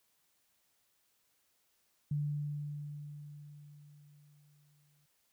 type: tone with exponential decay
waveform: sine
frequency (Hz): 146.83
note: D3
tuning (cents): 0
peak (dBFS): -30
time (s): 2.11-5.06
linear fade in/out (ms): 5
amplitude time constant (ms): 640
effects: white hiss -75 dBFS RMS until 5.32 s